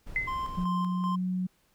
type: noise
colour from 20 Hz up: brown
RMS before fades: -40 dBFS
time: 0.06-0.65 s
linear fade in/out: 10 ms
type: tone with exponential decay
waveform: sine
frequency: 2050 Hz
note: C7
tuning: 36 cents flat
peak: -23 dBFS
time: 0.16-0.49 s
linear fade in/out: 1 ms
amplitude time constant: 71 ms
type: tone with tremolo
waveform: triangle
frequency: 1046.5 Hz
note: C6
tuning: in tune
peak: -28 dBFS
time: 0.27-1.16 s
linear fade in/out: 10 ms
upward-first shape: square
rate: 2.6 Hz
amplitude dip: 55%
type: tone with pitch glide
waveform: sine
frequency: 180 to 183.57 Hz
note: F#3 to F#3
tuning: -47 to -13 cents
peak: -27 dBFS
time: 0.57-1.47 s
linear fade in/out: 10 ms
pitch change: +34 cents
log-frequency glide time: 0.69-1.26 s
effects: pink hiss -68 dBFS RMS until 1.74 s